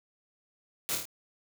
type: noise with echo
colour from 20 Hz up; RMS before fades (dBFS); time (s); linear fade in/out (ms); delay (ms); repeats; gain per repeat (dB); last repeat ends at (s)
white; -32; 0.89-0.95; 0; 26; 4; -3; 1.054
effects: none